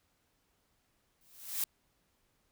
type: noise with exponential growth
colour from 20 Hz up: blue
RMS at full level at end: -30 dBFS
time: 1.21-1.64 s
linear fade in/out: 2 ms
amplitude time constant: 93 ms
effects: pink hiss -75 dBFS RMS until 2.51 s